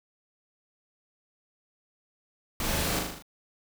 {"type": "noise with echo", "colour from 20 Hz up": "pink", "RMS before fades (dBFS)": -31, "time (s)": [2.6, 2.99], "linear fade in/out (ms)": 2, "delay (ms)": 39, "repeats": 6, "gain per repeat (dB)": -3, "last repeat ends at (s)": 3.224, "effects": []}